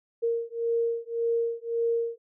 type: beating tone pair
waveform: sine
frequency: 463.3 / 465.1 Hz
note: A#4 / A#4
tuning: -11 / -4 cents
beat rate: 1.8 Hz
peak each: -28 dBFS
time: 0.22-2.18 s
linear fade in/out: 20 ms
effects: none